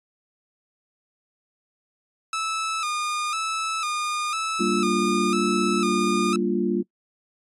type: tone with vibrato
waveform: sawtooth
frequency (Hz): 1262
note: D#6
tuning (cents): +24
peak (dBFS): -21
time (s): 2.33-6.36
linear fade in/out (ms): 2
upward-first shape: square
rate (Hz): 1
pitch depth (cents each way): 63
type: chord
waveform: sine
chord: G minor seventh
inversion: none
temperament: equal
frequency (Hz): 196 / 233.1 / 293.7 / 349.2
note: G3 / Bb3 / D4 / F4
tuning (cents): 0 / 0 / 0 / 0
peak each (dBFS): -26 / -26 / -30 / -24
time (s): 4.59-6.83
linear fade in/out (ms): 20
effects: noise-tail reverb RT60 0.1 s tail -23 dB re dry + resampled to 24000 Hz